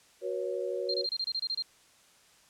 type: chord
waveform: sine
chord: F# suspended fourth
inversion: none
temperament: equal with one note detuned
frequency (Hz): 370 / 481.8 / 554.4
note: F#4 / B4 / C#5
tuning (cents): 0 / -43 / 0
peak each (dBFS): -35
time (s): 0.21-1.07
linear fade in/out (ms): 50
type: tone bursts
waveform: sine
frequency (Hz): 4186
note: C8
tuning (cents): 0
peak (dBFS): -29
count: 10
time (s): 0.89-1.623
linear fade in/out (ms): 2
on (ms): 49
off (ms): 27
effects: white hiss -61 dBFS RMS until 2.49 s + low-pass 9000 Hz 12 dB/octave